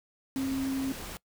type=tone in noise; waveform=sine; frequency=267.8 Hz; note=C4; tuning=40 cents sharp; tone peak=-28 dBFS; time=0.36-0.92 s; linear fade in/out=0 ms; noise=pink; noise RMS=-41 dBFS; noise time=0.36-1.17 s; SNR=+10 dB; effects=noise-tail reverb RT60 0.1 s tail -22 dB re dry